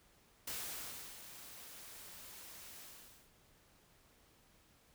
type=noise with ADSR envelope; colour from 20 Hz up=white; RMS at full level=-42 dBFS; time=0.47-3.31 s; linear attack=6 ms; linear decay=680 ms; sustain=-11 dB; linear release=500 ms; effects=pink hiss -68 dBFS RMS until 4.94 s

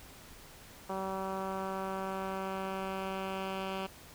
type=tone with low-pass filter sweep; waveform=10% pulse; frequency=191.4 Hz; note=G3; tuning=41 cents flat; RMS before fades=-37 dBFS; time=0.89-3.87 s; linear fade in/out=10 ms; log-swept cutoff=1100 to 3100 Hz; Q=1.4; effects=pink hiss -53 dBFS RMS until 4.14 s

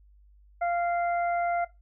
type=harmonic tone; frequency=694 Hz; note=F5; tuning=11 cents flat; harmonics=1 / 2 / 3; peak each=-25 / -35 / -39 dBFS; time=0.61-1.65 s; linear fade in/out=10 ms; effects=noise-tail reverb RT60 0.2 s tail -17 dB re dry + added 50 Hz sine -54 dBFS peak until 1.81 s

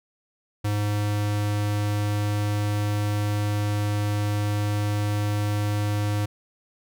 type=tone; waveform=square; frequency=103.83 Hz; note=G#2; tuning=in tune; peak=-23 dBFS; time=0.64-6.26 s; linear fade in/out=10 ms; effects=none

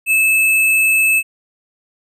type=tone with sample-and-hold; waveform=sine; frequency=2611 Hz; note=E7; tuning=17 cents flat; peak=-10 dBFS; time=0.06-1.23 s; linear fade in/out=50 ms; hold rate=11025 Hz; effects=resampled to 32000 Hz

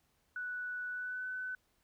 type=tone with pitch glide; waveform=sine; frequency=1480 to 1506.7 Hz; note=F#6 to F#6; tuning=0 to +31 cents; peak=-37 dBFS; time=0.36-1.55 s; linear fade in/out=2 ms; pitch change=+31 cents; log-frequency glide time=0.9-1.27 s; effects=pink hiss -75 dBFS RMS until 1.83 s

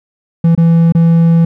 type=tone with dropouts; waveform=triangle; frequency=166.5 Hz; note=E3; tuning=18 cents sharp; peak=-3 dBFS; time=0.44-1.45 s; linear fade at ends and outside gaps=5 ms; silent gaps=0.551-0.576 / 0.923-0.949 s; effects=none

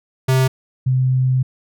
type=tone pair in turn; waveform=square / sine; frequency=130.81 / 129.16 Hz; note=C3 / C3; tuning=0 / -22 cents; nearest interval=unison; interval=22 cents; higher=first; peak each=-13 dBFS; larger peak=neither; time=0.28-0.48 / 0.86-1.43 s; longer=second; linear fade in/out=10 ms; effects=none

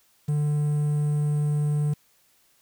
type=tone with quantisation; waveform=triangle; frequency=148.3 Hz; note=D3; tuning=17 cents sharp; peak=-19 dBFS; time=0.28-1.94 s; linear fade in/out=10 ms; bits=8; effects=white hiss -63 dBFS RMS until 2.61 s

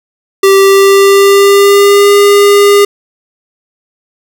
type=tone with pitch glide; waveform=square; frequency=390.2 to 405.4 Hz; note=G4 to G#4; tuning=-8 to -42 cents; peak=-3 dBFS; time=0.43-2.85 s; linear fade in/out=5 ms; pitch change=+66 cents; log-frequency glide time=0.58-2.13 s; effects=7-bit

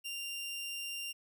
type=tone; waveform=sawtooth; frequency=2785 Hz; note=F7; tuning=5 cents flat; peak=-35 dBFS; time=0.04-1.13 s; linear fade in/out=20 ms; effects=none

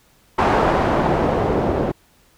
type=noise with low-pass filter sweep; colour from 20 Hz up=white; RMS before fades=-18 dBFS; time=0.38-1.92 s; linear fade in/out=10 ms; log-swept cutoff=1000 to 460 Hz; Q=1.1; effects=pink hiss -56 dBFS RMS until 2.37 s

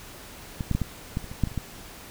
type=clicks; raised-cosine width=5 ms; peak=-16 / -12 / -11 / -13 / -14 / -27 / -25 / -9 / -21 / -29 / -15 dBFS; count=11; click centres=0.608 / 0.713 / 0.75 / 0.817 / 1.171 / 1.243 / 1.315 / 1.437 / 1.473 / 1.517 / 1.577 s; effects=pink hiss -44 dBFS RMS until 2.1 s

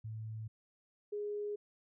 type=tone pair in turn; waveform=sine; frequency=110 / 414.4 Hz; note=A2 / G#4; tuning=0 / -4 cents; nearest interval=octave + major seventh; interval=2296 cents; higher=second; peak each=-40 / -36 dBFS; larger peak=second; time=0.04-0.48 / 1.12-1.56 s; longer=neither; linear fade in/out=10 ms; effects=none

